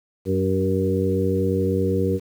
harmonic tone with a mistuned harmonic, 94.6 Hz, F#2, 39 cents sharp, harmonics 1 / 2 / 3 / 4 / 5, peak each -24 / -25 / -27 / -25 / -24 dBFS, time 0.25-2.2 s, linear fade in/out 50 ms, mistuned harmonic 4, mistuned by +18 cents, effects 8-bit

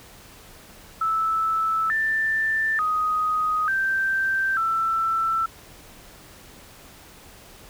sine tone with pitch steps, 1313 / 1775 / 1251 / 1565 / 1332 Hz, E6 / A6 / D#6 / G6 / E6, -7 / +15 / +9 / -3 / +18 cents, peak -20 dBFS, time 1.01-5.46 s, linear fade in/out 5 ms, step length 890 ms, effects pink hiss -47 dBFS RMS until 7.69 s

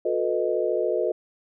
sine chord, B dominant seventh, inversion second, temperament equal with one note detuned, 360.9 / 440 / 493.9 / 622.3 Hz, F#4 / A4 / B4 / D#5, -43 / 0 / 0 / 0 cents, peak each -27 dBFS, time 0.05-1.12 s, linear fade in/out 5 ms, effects none

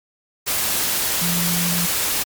sine tone in noise, 173 Hz, F3, 16 cents flat, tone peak -22 dBFS, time 1.21-1.87 s, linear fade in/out 20 ms, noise white, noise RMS -21 dBFS, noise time 0.46-2.24 s, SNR -4 dB, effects MP3 96 kbps

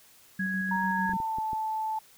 sine tone, 1661.2 Hz, G#6, in tune, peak -30 dBFS, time 0.39-1.13 s, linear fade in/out 10 ms
sine tone with tremolo, 190 Hz, F#3, 46 cents sharp, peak -29 dBFS, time 0.39-1.17 s, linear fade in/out 5 ms, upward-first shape square, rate 6.7 Hz, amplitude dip 30%
sine tone with pitch glide, 932.3 to 874.9 Hz, A#5 to A5, 0 to -10 cents, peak -28 dBFS, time 0.71-1.99 s, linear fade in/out 5 ms, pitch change -110 cents, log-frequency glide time 0.85-1.42 s
clicks, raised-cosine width 3 ms, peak -28 dBFS, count 5, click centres 1.094 / 1.135 / 1.202 / 1.385 / 1.532 s
effects white hiss -57 dBFS RMS until 2.17 s

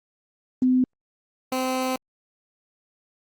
sine / 15% pulse tone pair in turn, 254.8 / 258.5 Hz, C4 / C4, -46 / -21 cents, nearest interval unison, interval 25 cents, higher second, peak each -16 / -17 dBFS, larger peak first, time 0.62-0.84 / 1.52-1.96 s, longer second, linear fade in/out 2 ms, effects Opus 24 kbps

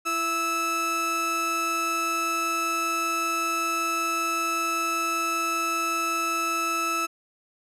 30% pulse tone pair together, 333.8 / 1310 Hz, E4 / E6, +22 / -11 cents, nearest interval 2 octaves, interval 2367 cents, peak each -31 / -22 dBFS, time 0.05-7.07 s, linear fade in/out 20 ms, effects resampled to 32000 Hz

